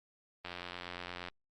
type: click train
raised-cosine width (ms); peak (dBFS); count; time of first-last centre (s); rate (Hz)
0.3; -25; 75; 0.45-1.285; 88.6
effects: Opus 24 kbps